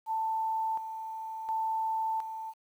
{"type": "tone with tremolo", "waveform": "sine", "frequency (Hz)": 887, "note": "A5", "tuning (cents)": 14, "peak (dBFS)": -28, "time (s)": [0.06, 2.54], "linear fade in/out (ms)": 50, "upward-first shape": "square", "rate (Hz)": 0.7, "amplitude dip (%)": 60, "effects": ["10-bit"]}